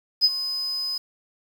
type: tone with ADSR envelope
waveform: sine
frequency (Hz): 5020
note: D#8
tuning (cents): +15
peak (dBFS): -11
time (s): 0.21-0.98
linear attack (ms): 36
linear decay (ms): 40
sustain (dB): -14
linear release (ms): 6
effects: tanh soft clip ceiling -9 dBFS + 7-bit